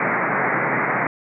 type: band-pass noise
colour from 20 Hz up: white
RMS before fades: -21 dBFS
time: 0-1.07 s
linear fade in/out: 2 ms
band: 120 to 2200 Hz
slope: 96 dB/octave
effects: none